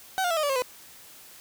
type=tone with pitch steps; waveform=30% pulse; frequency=760 / 709.1 / 661.6 / 617.3 / 576 / 537.4 / 501.4 Hz; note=F#5 / F5 / E5 / D#5 / D5 / C5 / B4; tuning=+46 / +26 / +6 / -14 / -34 / +46 / +26 cents; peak=-21 dBFS; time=0.18-0.621 s; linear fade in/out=0 ms; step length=63 ms; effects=white hiss -49 dBFS RMS until 1.4 s